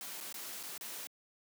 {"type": "noise with dropouts", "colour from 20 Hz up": "white", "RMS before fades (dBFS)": -44, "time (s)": [0.01, 1.07], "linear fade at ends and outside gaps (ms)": 1, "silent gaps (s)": [[0.204, 0.209], [0.326, 0.342], [0.63, 0.635], [0.778, 0.81]], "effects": ["high-pass 200 Hz 12 dB/octave"]}